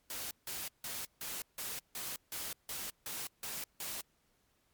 white noise bursts, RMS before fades -41 dBFS, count 11, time 0.1-4.01 s, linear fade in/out 2 ms, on 210 ms, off 160 ms, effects pink hiss -74 dBFS RMS until 4.73 s + MP3 96 kbps

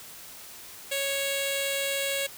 10% pulse tone with notch filter, 553 Hz, C#5, 4 cents flat, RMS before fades -29 dBFS, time 0.91-2.27 s, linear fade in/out 10 ms, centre 1200 Hz, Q 0.69, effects white hiss -45 dBFS RMS until 2.37 s

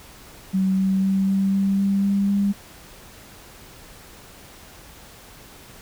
sine tone with pitch steps, 190 / 191.43 / 192.87 / 194.33 / 195.79 / 197.27 / 198.76 / 200.3 Hz, F#3 / G3 / G3 / G3 / G3 / G3 / G3 / G3, +46 / -41 / -28 / -15 / -2 / +11 / +24 / +38 cents, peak -17 dBFS, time 0.53-2.53 s, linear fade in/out 20 ms, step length 250 ms, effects pink hiss -45 dBFS RMS until 5.81 s

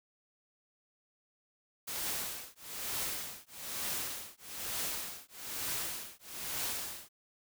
white noise with tremolo, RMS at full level -35 dBFS, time 1.87-7.09 s, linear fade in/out 10 ms, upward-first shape triangle, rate 1.1 Hz, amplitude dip 100%, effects none

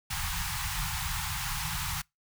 pink band-stop noise, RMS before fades -33 dBFS, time 0.1-2.02 s, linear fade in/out 10 ms, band 170 to 780 Hz, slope 96 dB/octave, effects noise-tail reverb RT60 0.2 s tail -26 dB re dry

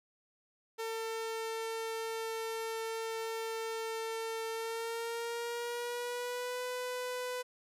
sawtooth tone with pitch glide, 449.8 to 499.1 Hz, A4 to B4, +38 to +18 cents, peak -32 dBFS, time 0.78-7.43 s, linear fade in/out 20 ms, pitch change +180 cents, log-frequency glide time 4.51-6.63 s, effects resampled to 32000 Hz

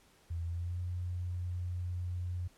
sine tone with pitch glide, 84.1 to 89.1 Hz, E2 to F2, +35 to +35 cents, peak -34 dBFS, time 0.3-2.48 s, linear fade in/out 10 ms, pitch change +100 cents, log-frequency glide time 0.44-0.79 s, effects pink hiss -65 dBFS RMS until 2.57 s + low-pass 12000 Hz 12 dB/octave

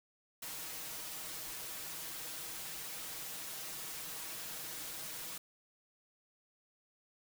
white noise with comb filter, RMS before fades -44 dBFS, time 0.42-5.38 s, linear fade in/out 5 ms, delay 6.3 ms, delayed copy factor +0.65, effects none

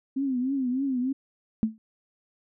sine tone with vibrato, 261.6 Hz, C4, in tune, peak -24 dBFS, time 0.16-1.13 s, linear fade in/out 10 ms, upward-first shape triangle, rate 3.3 Hz, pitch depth 130 cents each way
sine tone with exponential decay, 220 Hz, A3, in tune, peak -16 dBFS, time 1.63-1.78 s, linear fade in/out 0 ms, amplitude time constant 31 ms
effects none

